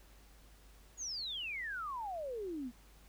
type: exponential sweep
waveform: sine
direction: down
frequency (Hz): 6940 to 229.2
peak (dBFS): -38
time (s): 0.97-2.72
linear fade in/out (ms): 50
effects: added 50 Hz sine -59 dBFS peak until 3.08 s + pink hiss -64 dBFS RMS until 3.08 s

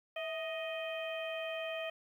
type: harmonic tone with a mistuned harmonic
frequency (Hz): 624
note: D#5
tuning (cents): +5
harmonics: 1 / 2 / 3 / 4 / 5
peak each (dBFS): -38 / -49 / -47 / -44 / -47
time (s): 0.16-1.9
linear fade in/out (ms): 5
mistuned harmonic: 1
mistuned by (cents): +70
effects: 11-bit

